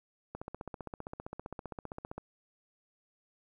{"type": "click train", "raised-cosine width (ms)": 1, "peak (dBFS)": -26, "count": 29, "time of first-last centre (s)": [0.35, 2.18], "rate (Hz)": 15.3, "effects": ["11-bit"]}